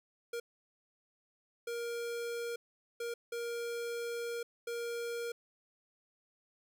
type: tone bursts at uneven times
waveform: square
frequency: 470.3 Hz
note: A#4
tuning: 15 cents sharp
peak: -37 dBFS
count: 5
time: 0.33-0.4 / 1.67-2.56 / 3-3.14 / 3.32-4.43 / 4.67-5.32 s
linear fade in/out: 5 ms
effects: none